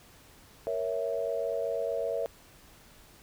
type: chord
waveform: sine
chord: A# diminished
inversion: none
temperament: equal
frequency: 466.2 / 554.4 / 659.3 Hz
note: A#4 / C#5 / E5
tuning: 0 / 0 / 0 cents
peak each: -33 dBFS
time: 0.67-2.26 s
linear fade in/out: 0 ms
effects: pink hiss -56 dBFS RMS until 3.22 s